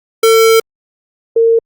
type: tone pair in turn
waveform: square / sine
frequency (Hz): 450.1 / 457.4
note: A4 / A#4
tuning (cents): +39 / -33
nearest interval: unison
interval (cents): 28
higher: second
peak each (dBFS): -6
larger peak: neither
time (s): 0.23-0.6 / 1.36-1.59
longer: first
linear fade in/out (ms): 5
effects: Opus 48 kbps